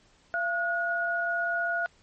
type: tone pair together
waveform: sine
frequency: 684 / 1449.3 Hz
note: F5 / F#6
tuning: -36 / -36 cents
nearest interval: octave + minor second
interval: 1300 cents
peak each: -30 / -27 dBFS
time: 0.34-1.86 s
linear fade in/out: 0 ms
effects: pink hiss -62 dBFS RMS until 2.02 s + MP3 32 kbps